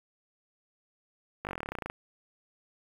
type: slowing click train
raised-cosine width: 0.5 ms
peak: -20 dBFS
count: 17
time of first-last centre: 1.45-1.899 s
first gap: 19 ms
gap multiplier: 1.05
effects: 8-bit